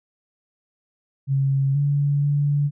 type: tone with pitch steps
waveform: sine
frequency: 136.6 / 143.1 / 144.4 Hz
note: C#3 / D3 / D3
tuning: -25 / -45 / -29 cents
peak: -17 dBFS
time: 1.27-2.71 s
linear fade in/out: 50 ms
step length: 480 ms
effects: none